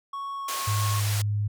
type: tone with pitch glide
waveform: triangle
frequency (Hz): 1109 to 1091.8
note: C#6 to C#6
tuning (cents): 0 to -27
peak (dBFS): -29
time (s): 0.13-1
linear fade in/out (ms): 5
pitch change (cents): -27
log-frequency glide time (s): 0.35-0.64
type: band-pass noise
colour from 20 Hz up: white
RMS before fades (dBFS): -33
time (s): 0.48-1.22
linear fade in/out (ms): 5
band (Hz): 440 to 10000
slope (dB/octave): 12
type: tone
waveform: sine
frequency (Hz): 103.83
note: G#2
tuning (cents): 0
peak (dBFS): -23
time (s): 0.67-1.48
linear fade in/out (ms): 10
effects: none